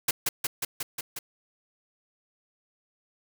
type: noise with echo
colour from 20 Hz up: white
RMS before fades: -24 dBFS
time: 0.08-0.11 s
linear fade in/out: 5 ms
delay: 180 ms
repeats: 6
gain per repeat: -2 dB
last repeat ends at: 1.19 s
effects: none